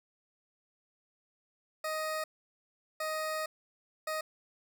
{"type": "tone bursts at uneven times", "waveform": "20% pulse", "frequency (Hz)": 625, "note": "D#5", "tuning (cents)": 8, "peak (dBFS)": -28, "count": 3, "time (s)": [[1.84, 2.24], [3, 3.46], [4.07, 4.21]], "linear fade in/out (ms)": 5, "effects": []}